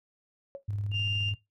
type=tone with exponential decay; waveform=sine; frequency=554 Hz; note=C#5; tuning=1 cent flat; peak=-32 dBFS; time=0.55-0.63 s; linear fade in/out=0 ms; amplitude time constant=16 ms
type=tone with tremolo; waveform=sine; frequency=102 Hz; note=G#2; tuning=31 cents flat; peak=-28 dBFS; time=0.68-1.35 s; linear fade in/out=10 ms; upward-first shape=square; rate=19 Hz; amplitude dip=30%
type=tone; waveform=sine; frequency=2794 Hz; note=F7; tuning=in tune; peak=-28 dBFS; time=0.91-1.34 s; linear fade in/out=50 ms
effects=noise-tail reverb RT60 0.2 s tail -19 dB re dry + tanh soft clip ceiling -20 dBFS